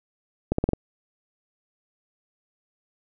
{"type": "accelerating click train", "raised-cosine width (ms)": 2, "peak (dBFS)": -8, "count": 5, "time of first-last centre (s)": [0.52, 0.733], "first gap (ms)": 64, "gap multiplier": 0.88, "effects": []}